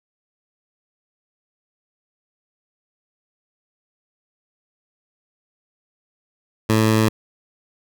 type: tone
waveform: 15% pulse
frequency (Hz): 110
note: A2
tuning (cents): 0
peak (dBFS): -8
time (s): 6.69-7.09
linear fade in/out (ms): 10
effects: none